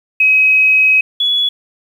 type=tone pair in turn; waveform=sine; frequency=2541 / 3392 Hz; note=D#7 / G#7; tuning=+36 / +36 cents; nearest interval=perfect fourth; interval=500 cents; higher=second; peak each=-7 / -11 dBFS; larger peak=first; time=0.2-1.01 / 1.2-1.49 s; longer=first; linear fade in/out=5 ms; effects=7-bit